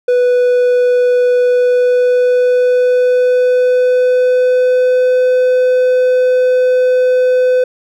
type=tone with pitch glide; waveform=triangle; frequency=493.9 to 505.4 Hz; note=B4 to B4; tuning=0 to +40 cents; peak=-6 dBFS; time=0.08-7.64 s; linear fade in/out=5 ms; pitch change=+40 cents; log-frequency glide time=1.4-5.21 s; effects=none